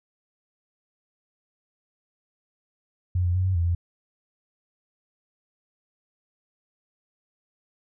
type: tone with pitch steps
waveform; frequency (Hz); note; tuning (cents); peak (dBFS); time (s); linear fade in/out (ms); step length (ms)
sine; 90.3 / 88 / 92.4 / 93.9 / 84.9 / 86.3; F#2 / F2 / F#2 / F#2 / F2 / F2; -42 / +14 / -2 / +26 / -48 / -20; -20; 3.15-3.75; 5; 100
effects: none